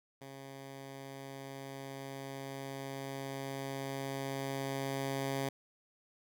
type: tone with level ramp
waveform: 10% pulse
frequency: 136.3 Hz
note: C#3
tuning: 29 cents flat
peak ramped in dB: -39 to -25 dBFS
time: 0.21-5.49 s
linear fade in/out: 5 ms
effects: none